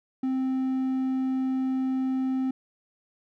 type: tone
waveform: triangle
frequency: 261.6 Hz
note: C4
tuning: in tune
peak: -22 dBFS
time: 0.23-2.51 s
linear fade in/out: 5 ms
effects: none